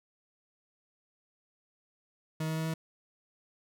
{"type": "tone with pitch steps", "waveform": "40% pulse", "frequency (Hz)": [158, 159.01, 160.02, 161.04], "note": ["D#3", "D#3", "D#3", "E3"], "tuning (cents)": [27, 38, 49, -40], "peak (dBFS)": -30, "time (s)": [2.4, 2.74], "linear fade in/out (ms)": 5, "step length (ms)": 85, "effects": []}